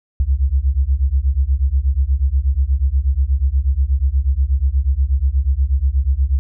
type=beating tone pair; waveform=sine; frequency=63.5 / 71.8 Hz; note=B1 / D2; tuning=+49 / -39 cents; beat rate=8.3 Hz; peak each=-16 dBFS; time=0.2-6.39 s; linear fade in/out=0 ms; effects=none